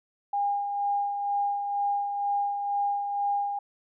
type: tone with tremolo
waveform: sine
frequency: 810 Hz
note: G#5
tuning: 43 cents flat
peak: -23 dBFS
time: 0.33-3.59 s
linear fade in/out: 5 ms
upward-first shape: sine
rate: 2.1 Hz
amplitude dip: 45%
effects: none